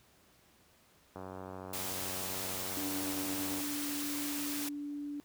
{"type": "click train", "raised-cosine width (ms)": 1, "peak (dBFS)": -30, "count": 230, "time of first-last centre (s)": [1.16, 3.604], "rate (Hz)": 93.7}
{"type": "noise", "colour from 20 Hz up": "white", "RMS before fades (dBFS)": -39, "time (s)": [1.73, 4.69], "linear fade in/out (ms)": 5}
{"type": "tone", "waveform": "sine", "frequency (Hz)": 290, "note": "D4", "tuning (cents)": -22, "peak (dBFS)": -37, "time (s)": [2.77, 5.2], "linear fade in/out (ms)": 0}
{"effects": ["pink hiss -65 dBFS RMS until 5.24 s", "high-pass 60 Hz 12 dB/octave"]}